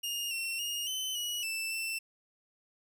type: tone with pitch steps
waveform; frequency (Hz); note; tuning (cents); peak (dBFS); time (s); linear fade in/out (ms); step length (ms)
sawtooth; 2838 / 2714 / 2852 / 3046 / 2916 / 2653 / 2674; F7 / E7 / F7 / F#7 / F#7 / E7 / E7; +27 / +50 / +36 / +50 / -26 / +10 / +24; -30; 0.03-1.99; 10; 280
effects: none